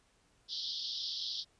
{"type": "band-pass noise", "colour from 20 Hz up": "white", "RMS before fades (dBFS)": -39, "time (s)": [0.48, 1.45], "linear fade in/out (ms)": 50, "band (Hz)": [3200, 5300], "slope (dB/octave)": 96, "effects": ["pink hiss -70 dBFS RMS until 1.59 s", "resampled to 22050 Hz"]}